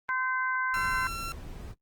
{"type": "harmonic tone", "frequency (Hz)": 515, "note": "C5", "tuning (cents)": -28, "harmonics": [2, 3, 4], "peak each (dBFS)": [-31, -29, -37], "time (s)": [0.09, 1.07], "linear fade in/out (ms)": 0}
{"type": "noise", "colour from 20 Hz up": "brown", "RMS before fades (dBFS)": -40, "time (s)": [0.73, 1.75], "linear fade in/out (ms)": 50}
{"type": "tone", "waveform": "sawtooth", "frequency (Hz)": 1355, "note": "E6", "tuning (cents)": 47, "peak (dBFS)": -31, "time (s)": [0.74, 1.32], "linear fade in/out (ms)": 0}
{"effects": ["noise-tail reverb RT60 0.1 s tail -23 dB re dry", "Opus 24 kbps"]}